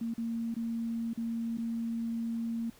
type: tone with dropouts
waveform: sine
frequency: 229.9 Hz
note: A#3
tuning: 24 cents flat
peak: -31 dBFS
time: 0.01-2.7 s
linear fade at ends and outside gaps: 5 ms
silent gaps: 0.139-0.179 / 0.543-0.564 / 1.134-1.174 / 1.573-1.582 s
effects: pink hiss -59 dBFS RMS until 2.79 s